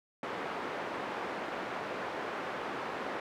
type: band-pass noise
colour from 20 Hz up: pink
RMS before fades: -38 dBFS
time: 0.23-3.2 s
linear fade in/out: 2 ms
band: 370 to 1700 Hz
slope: 12 dB/octave
effects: none